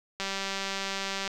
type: click train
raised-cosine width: 0.2 ms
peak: -15 dBFS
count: 211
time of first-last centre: 0.2-1.277 s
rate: 195 Hz
effects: none